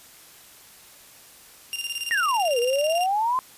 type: tone with tremolo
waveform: sawtooth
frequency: 2794 Hz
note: F7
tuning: in tune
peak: -23 dBFS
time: 1.73-3.06 s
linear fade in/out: 0 ms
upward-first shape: square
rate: 18 Hz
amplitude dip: 65%
type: exponential two-way sweep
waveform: sine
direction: down then up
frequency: 1915 to 466.2 to 1052 Hz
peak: -20 dBFS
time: 2.11-3.39 s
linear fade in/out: 0 ms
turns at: 2.59 s
effects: white hiss -49 dBFS RMS until 3.57 s + resampled to 32000 Hz